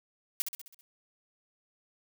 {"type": "noise with echo", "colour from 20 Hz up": "blue", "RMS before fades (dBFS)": -30, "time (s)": [0.4, 0.42], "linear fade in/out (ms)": 0, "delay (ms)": 65, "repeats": 6, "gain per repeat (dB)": -5, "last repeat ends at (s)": 0.81, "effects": []}